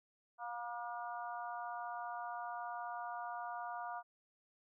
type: harmonic tone with a mistuned harmonic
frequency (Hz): 239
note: A#3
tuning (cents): +43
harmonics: 3 / 4 / 5 / 6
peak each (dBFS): -44 / -46 / -48 / -50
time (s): 0.38-4.03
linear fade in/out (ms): 50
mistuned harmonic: 3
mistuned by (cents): -15
effects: none